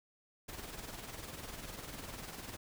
pink noise with tremolo, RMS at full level -44 dBFS, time 0.48-2.57 s, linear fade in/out 10 ms, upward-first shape sine, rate 20 Hz, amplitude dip 55%, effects none

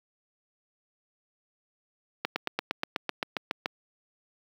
slowing click train, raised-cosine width 0.3 ms, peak -11 dBFS, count 12, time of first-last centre 2.25-3.659 s, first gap 110 ms, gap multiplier 1.03, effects high-pass 200 Hz 12 dB/octave + 8-bit

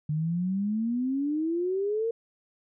sine exponential sweep, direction up, 148.8 to 466.2 Hz, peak -25 dBFS, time 0.09-2.11 s, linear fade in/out 5 ms, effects none

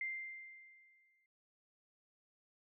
sine tone with exponential decay, 2093 Hz, C7, in tune, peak -36 dBFS, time 0.01-1.26 s, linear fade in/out 2 ms, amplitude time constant 270 ms, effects none

